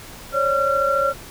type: tone cluster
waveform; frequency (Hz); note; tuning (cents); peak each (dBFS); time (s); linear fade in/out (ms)
sine; 543 / 577 / 1368; C#5 / D5 / F6; -36 / -31 / -36; -21 / -24 / -19; 0.32-1.14; 50
effects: pink hiss -39 dBFS RMS until 1.3 s